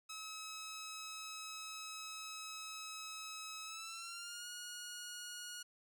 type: tone with pitch glide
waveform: 10% pulse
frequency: 1286 to 1443.5 Hz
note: E6 to F#6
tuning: -43 to -43 cents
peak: -37 dBFS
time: 0.09-5.63 s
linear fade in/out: 10 ms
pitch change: +200 cents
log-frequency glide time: 3.64-4.47 s
effects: none